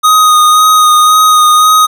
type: tone with vibrato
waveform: square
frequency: 1244.5 Hz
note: D#6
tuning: in tune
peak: -4 dBFS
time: 0.03-1.87 s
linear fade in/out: 20 ms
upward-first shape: sine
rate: 1.9 Hz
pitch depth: 17 cents each way
effects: none